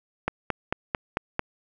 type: click train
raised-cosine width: 0.5 ms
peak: -9 dBFS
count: 6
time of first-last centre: 0.28-1.394 s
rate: 4.49 Hz
effects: none